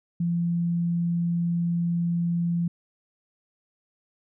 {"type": "tone", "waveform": "sine", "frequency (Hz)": 171.1, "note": "F3", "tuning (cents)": -35, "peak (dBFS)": -22, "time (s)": [0.2, 2.68], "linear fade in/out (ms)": 5, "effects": []}